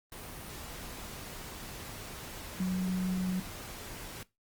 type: tone in noise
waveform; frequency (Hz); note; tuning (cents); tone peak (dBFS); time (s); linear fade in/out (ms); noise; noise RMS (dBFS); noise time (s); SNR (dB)
sine; 184.4; F#3; -6; -28; 2.6-3.4; 2; pink; -44; 0.12-4.23; +13
effects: noise-tail reverb RT60 0.2 s tail -19 dB re dry + Opus 32 kbps